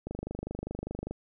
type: click train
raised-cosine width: 2 ms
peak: -22 dBFS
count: 27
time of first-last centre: 0.07-1.11 s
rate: 25 Hz
effects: none